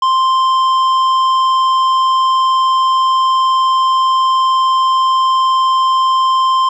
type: tone with tanh clipping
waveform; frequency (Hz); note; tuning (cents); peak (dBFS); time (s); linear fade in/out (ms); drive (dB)
sine; 1046.5; C6; 0; -11; 0.02-6.69; 5; 9
effects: none